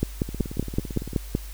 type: two click trains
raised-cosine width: 3 ms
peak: -9 / -20 dBFS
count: 8 / 16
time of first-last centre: 0.03-1.351 / 0.29-1.133 s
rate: 5.3 / 17.8 Hz
effects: added 50 Hz sine -35 dBFS peak until 1.53 s + white hiss -46 dBFS RMS until 1.53 s